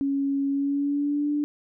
sine tone with pitch glide, 277.2 to 293.7 Hz, C#4 to D4, 0 to 0 cents, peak -22 dBFS, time 0.01-1.44 s, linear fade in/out 0 ms, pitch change +100 cents, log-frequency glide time 0.49-1.31 s, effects none

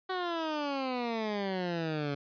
15% pulse exponential sweep, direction down, 378.5 to 140 Hz, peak -25 dBFS, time 0.09-2.15 s, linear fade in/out 10 ms, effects resampled to 11025 Hz

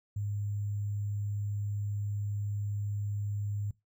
sine tone with sample-and-hold, 102.6 Hz, G#2, 21 cents flat, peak -31 dBFS, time 0.16-3.71 s, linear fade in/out 5 ms, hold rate 7350 Hz, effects noise-tail reverb RT60 0.2 s tail -21 dB re dry

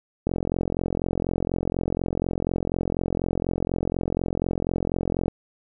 click train, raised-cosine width 2 ms, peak -11 dBFS, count 222, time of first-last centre 0.27-5.281 s, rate 44.1 Hz, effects none

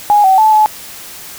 sine tone with pitch steps, 829 / 763 / 870 / 857 Hz, G#5 / G5 / A5 / A5, -3 / -47 / -20 / -46 cents, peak -5 dBFS, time 0.1-0.66 s, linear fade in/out 0 ms, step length 140 ms, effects white hiss -31 dBFS RMS until 1.38 s

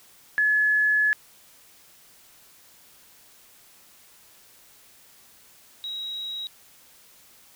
sine tone pair in turn, 1707 / 3832 Hz, G#6 / A#7, +47 / +47 cents, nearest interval octave + major second, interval 1400 cents, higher second, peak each -18 / -30 dBFS, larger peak first, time 0.38-1.13 / 5.84-6.47 s, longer first, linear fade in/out 0 ms, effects white hiss -54 dBFS RMS until 7.55 s

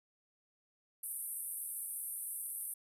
white band-pass noise, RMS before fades -42 dBFS, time 1.03-2.74 s, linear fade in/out 5 ms, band 8800 to 13000 Hz, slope 96 dB/octave, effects none

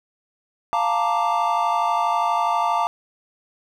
triangle chord, Bb major seventh, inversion second, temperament equal, 698.5 / 880 / 932.3 / 1174.7 Hz, F5 / A5 / Bb5 / D6, 0 / 0 / 0 / 0 cents, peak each -22 dBFS, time 0.73-2.87 s, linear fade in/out 0 ms, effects none

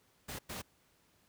pink noise bursts at uneven times, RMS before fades -42 dBFS, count 2, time 0.28-0.39 / 0.49-0.62 s, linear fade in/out 10 ms, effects pink hiss -70 dBFS RMS until 1.28 s + high-pass 60 Hz 12 dB/octave

